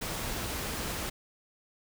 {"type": "noise", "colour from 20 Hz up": "pink", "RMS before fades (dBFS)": -35, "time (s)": [0.01, 1.1], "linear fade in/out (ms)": 10, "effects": []}